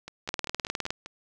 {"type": "two click trains", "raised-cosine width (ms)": 0.2, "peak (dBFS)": [-22, -12], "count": [6, 13], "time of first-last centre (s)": [[0.08, 1.06], [0.29, 0.905]], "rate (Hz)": [5.1, 19.5], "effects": []}